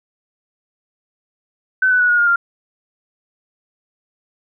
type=tone with pitch steps; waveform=sine; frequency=1520 / 1493.9 / 1468.2 / 1443 / 1418.2 / 1393.8 Hz; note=F#6 / F#6 / F#6 / F#6 / F6 / F6; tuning=+46 / +16 / -14 / -44 / +26 / -4 cents; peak=-11 dBFS; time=1.82-2.36 s; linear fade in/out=5 ms; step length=90 ms; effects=none